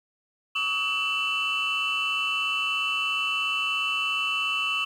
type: tone cluster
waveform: sine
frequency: 1135 / 1272 / 2677 / 2983 Hz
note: C#6 / D#6 / E7 / F#7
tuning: +41 / +38 / +26 / +13 cents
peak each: -32 / -33 / -25 / -28 dBFS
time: 0.55-4.85 s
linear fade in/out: 10 ms
effects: tanh soft clip ceiling -19 dBFS + 9-bit